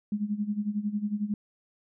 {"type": "tone with tremolo", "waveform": "sine", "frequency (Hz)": 208, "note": "G#3", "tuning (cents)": 3, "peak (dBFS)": -24, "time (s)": [0.12, 1.34], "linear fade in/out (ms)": 2, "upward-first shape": "sine", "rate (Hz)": 11, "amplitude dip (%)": 80, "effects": []}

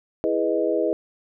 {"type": "chord", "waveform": "sine", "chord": "E major seventh", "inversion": "none", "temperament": "equal", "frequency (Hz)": [329.6, 415.3, 493.9, 622.3], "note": ["E4", "G#4", "B4", "D#5"], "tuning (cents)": [0, 0, 0, 0], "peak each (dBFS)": -25, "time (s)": [0.24, 0.93], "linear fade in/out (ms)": 0, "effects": []}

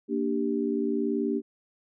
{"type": "chord", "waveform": "sine", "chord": "G minor", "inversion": "first", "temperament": "equal", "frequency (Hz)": [233.1, 293.7, 392], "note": ["Bb3", "D4", "G4"], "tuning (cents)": [0, 0, 0], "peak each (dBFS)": -29, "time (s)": [0.08, 1.42], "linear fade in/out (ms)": 50, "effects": []}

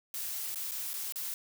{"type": "noise with dropouts", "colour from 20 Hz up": "blue", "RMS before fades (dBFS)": -37, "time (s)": [0.14, 1.34], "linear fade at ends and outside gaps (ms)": 1, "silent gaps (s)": [[0.546, 0.557], [0.711, 0.717], [0.933, 0.939], [1.123, 1.158]], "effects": []}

